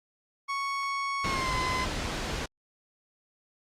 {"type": "tone with pitch glide", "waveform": "30% pulse", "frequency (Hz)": [1108.7, 1022.6], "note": ["C#6", "C6"], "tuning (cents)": [0, -40], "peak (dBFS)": -26, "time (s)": [0.48, 1.86], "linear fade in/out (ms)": 20, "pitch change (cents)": -140, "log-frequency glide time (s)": [1.23, 1.53]}
{"type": "noise", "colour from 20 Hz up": "pink", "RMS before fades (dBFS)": -32, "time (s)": [1.24, 2.46], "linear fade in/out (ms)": 5}
{"effects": ["low-pass 6000 Hz 12 dB/octave", "Opus 32 kbps"]}